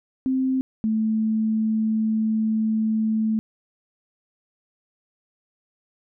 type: tone pair in turn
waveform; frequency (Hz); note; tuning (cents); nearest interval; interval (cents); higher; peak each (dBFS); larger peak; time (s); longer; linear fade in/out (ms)
sine; 261.6 / 219.2; C4 / A3; 0 / -6; minor third; 306; first; -19; neither; 0.26-0.61 / 0.84-3.39; second; 0
effects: none